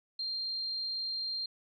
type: tone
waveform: sine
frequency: 4186 Hz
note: C8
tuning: in tune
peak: -33 dBFS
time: 0.19-1.46 s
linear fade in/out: 5 ms
effects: none